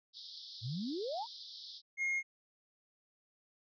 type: band-pass noise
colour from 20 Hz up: white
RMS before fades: -50 dBFS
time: 0.13-1.82 s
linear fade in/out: 50 ms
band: 3400 to 5200 Hz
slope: 96 dB/octave
type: exponential sweep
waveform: sine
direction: up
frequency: 103.83 to 1000 Hz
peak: -36 dBFS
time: 0.61-1.27 s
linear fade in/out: 50 ms
type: tone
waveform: triangle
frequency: 2143 Hz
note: C7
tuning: 41 cents sharp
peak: -30 dBFS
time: 1.97-2.23 s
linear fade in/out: 50 ms
effects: resampled to 16000 Hz